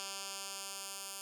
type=tone with band-pass filter sweep; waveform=10% pulse; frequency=196 Hz; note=G3; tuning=in tune; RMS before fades=-44 dBFS; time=0-1.21 s; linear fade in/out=0 ms; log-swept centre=6200 to 9600 Hz; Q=0.88; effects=11-bit